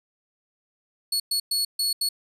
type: tone bursts at uneven times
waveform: sawtooth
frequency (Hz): 4381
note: C#8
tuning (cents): -21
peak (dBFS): -19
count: 5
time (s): 1.12-1.2 / 1.31-1.4 / 1.51-1.65 / 1.79-1.93 / 2.01-2.09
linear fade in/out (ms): 5
effects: resampled to 32000 Hz